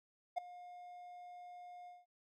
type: tone with ADSR envelope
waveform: triangle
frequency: 713 Hz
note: F5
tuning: 36 cents sharp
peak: -29 dBFS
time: 0.36-2.06 s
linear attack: 20 ms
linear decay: 7 ms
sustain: -19 dB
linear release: 190 ms
effects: none